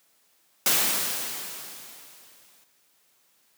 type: noise with exponential decay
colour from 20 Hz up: white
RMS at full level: -20 dBFS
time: 0.66-2.64 s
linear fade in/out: 2 ms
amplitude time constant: 430 ms
effects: white hiss -65 dBFS RMS until 3.57 s + high-pass 150 Hz 12 dB/octave